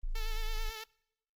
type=tone; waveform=sine; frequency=26.92 Hz; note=A0; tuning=37 cents flat; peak=-31 dBFS; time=0.03-0.7 s; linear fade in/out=10 ms
type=tone with vibrato; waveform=5% pulse; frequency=440 Hz; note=A4; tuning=in tune; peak=-30 dBFS; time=0.15-0.84 s; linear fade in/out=5 ms; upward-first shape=sine; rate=9.1 Hz; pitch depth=35 cents each way
effects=noise-tail reverb RT60 0.8 s tail -25 dB re dry + Opus 24 kbps